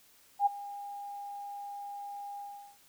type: tone with ADSR envelope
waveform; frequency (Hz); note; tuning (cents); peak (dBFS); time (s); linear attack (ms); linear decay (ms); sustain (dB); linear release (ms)
sine; 810; G#5; -43; -20; 0.39-2.78; 71; 16; -19; 390
effects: white hiss -62 dBFS RMS until 2.88 s